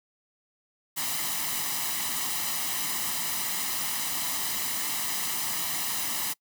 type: noise with comb filter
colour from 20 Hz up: white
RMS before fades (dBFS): -30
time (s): 0.96-6.34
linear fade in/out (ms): 20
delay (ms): 1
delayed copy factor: +0.6
effects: noise-tail reverb RT60 0.1 s tail -24 dB re dry + high-pass 150 Hz 12 dB/octave